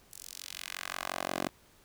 10% pulse tone with high-pass filter sweep, 45.69 Hz, F#1, 21 cents flat, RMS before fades -39 dBFS, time 0.11-1.49 s, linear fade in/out 10 ms, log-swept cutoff 8800 to 320 Hz, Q 1.1, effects pink hiss -62 dBFS RMS until 1.84 s

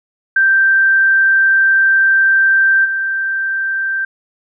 sine tone with level steps, 1568 Hz, G6, in tune, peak -8 / -15 dBFS, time 0.36-4.05 s, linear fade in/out 5 ms, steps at 2.84 s, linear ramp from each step 20 ms, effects none

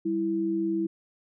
sine tone pair together, 196 / 329.4 Hz, G3 / E4, 0 / -1 cents, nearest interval major sixth, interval 899 cents, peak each -32 / -25 dBFS, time 0.05-0.87 s, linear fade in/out 10 ms, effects none

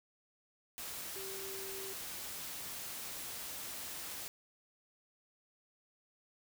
sine tone in noise, 387.2 Hz, G4, 21 cents flat, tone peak -46 dBFS, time 1.16-1.93 s, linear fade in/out 0 ms, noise white, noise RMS -44 dBFS, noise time 0.78-4.28 s, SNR -5 dB, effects none

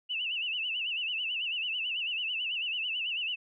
sine tone with vibrato, 2794 Hz, F7, in tune, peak -30 dBFS, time 0.09-3.36 s, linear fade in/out 20 ms, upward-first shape sine, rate 9.1 Hz, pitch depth 130 cents each way, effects none

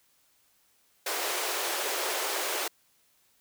pink high-pass noise, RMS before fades -31 dBFS, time 1.06-2.68 s, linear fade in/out 5 ms, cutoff 360 Hz, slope 48 dB/octave, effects white hiss -67 dBFS RMS until 3.4 s

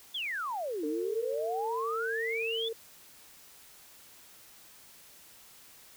sine exponential two-way sweep, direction down then up, 3556 to 290.7 to 3556 Hz, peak -32 dBFS, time 0.14-2.69 s, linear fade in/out 10 ms, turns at 0.86 s
sine tone, 452.9 Hz, A#4, 50 cents flat, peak -33 dBFS, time 0.83-2.73 s, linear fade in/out 5 ms
effects white hiss -55 dBFS RMS until 5.96 s

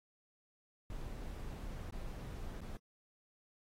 brown noise with dropouts, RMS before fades -44 dBFS, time 0.9-2.77 s, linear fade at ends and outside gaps 2 ms, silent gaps 1.905-1.923 / 2.608-2.614 s, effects AAC 48 kbps

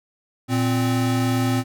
square tone pair together, 116.54 / 259.6 Hz, A#2 / C4, 0 / -13 cents, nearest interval octave + major second, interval 1387 cents, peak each -22 dBFS, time 0.48-1.64 s, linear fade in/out 50 ms, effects none

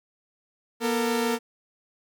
sawtooth tone pair together, 239.4 / 451.9 Hz, A#3 / A4, +46 / +46 cents, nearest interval major seventh, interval 1100 cents, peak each -22 dBFS, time 0.8-1.39 s, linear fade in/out 50 ms, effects none

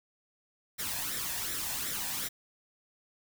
white noise with flanger, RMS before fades -35 dBFS, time 0.78-2.29 s, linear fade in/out 20 ms, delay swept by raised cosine 0.53 to 1.19 ms, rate 2.7 Hz, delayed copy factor +0.6, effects none

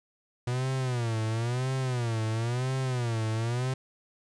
45% pulse tone with vibrato, 120.6 Hz, B2, 41 cents flat, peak -27 dBFS, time 0.47-3.74 s, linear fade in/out 5 ms, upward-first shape sine, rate 0.98 Hz, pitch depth 160 cents each way, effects resampled to 22050 Hz + 10-bit

